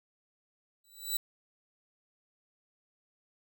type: tone with exponential growth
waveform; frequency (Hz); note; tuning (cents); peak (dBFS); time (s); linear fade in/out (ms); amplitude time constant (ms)
10% pulse; 3951; B7; 0; -19; 0.84-1.17; 5; 71
effects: none